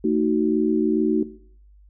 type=chord; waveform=sine; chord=D# diminished; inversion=second; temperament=just; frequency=224 / 311.1 / 373.4 Hz; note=A3 / D#4 / F#4; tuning=+31 / 0 / +16 cents; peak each=-22 dBFS; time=0.04-1.23 s; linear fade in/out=5 ms; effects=noise-tail reverb RT60 0.6 s tail -18 dB re dry + added 50 Hz sine -48 dBFS peak until 1.89 s